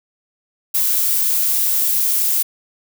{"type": "noise with high-pass filter sweep", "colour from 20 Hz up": "violet", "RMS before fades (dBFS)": -17, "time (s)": [0.74, 2.43], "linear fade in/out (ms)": 10, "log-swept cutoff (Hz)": [950, 390], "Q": 1.6, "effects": []}